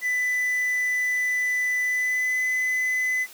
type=tone with pitch glide; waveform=triangle; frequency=1995 to 2014 Hz; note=B6 to B6; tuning=+17 to +33 cents; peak=-20 dBFS; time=0.01-3.27 s; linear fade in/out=50 ms; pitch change=+16 cents; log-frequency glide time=1.84-2.42 s; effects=white hiss -46 dBFS RMS until 3.33 s + high-pass 200 Hz 12 dB/octave